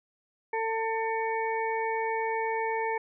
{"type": "harmonic tone", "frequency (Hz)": 448, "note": "A4", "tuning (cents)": 31, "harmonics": [1, 2, 4, 5], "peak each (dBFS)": [-31, -30, -37, -37], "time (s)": [0.53, 2.98], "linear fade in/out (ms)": 5, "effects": []}